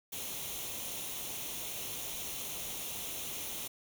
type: noise with comb filter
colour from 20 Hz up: white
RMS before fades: -40 dBFS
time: 0.12-3.68 s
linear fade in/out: 10 ms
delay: 0.31 ms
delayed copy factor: +0.6
effects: none